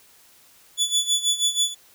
25% pulse tone with tremolo, 3447 Hz, A7, 36 cents flat, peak -13 dBFS, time 0.77-1.75 s, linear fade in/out 50 ms, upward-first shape sine, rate 6.2 Hz, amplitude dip 80%, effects white hiss -54 dBFS RMS until 1.94 s

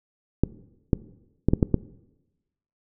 clicks, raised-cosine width 3 ms, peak -5 dBFS, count 6, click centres 0.436 / 0.932 / 1.486 / 1.535 / 1.628 / 1.743 s, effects noise-tail reverb RT60 1.0 s tail -19 dB re dry

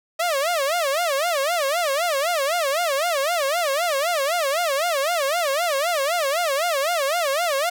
sawtooth tone with vibrato, 619 Hz, D#5, 9 cents flat, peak -16 dBFS, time 0.19-7.7 s, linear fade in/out 10 ms, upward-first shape sine, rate 3.9 Hz, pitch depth 240 cents each way, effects none

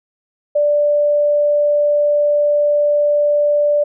sine tone, 587.3 Hz, D5, in tune, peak -11 dBFS, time 0.55-3.84 s, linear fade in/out 10 ms, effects none

